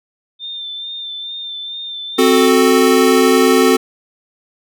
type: tone with vibrato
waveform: sine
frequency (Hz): 3584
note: A7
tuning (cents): +31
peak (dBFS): -24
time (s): 0.39-2.51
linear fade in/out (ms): 50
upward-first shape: sine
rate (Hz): 2.3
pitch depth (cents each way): 29
type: chord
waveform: square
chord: F# diminished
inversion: second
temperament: equal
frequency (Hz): 261.6 / 370 / 440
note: C4 / F#4 / A4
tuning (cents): 0 / 0 / 0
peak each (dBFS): -14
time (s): 2.18-3.77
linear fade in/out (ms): 10
effects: none